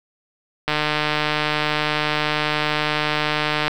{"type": "click train", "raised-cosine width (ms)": 0.3, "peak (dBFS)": -4, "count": 454, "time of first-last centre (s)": [0.68, 3.68], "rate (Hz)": 151, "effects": ["7-bit"]}